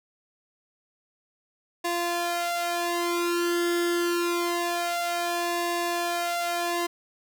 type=tone with flanger; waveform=sawtooth; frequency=345.9 Hz; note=F4; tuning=17 cents flat; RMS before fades=-27 dBFS; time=1.84-6.87 s; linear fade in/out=10 ms; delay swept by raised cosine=1.1 to 2.3 ms; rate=0.26 Hz; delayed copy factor=+0.95; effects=none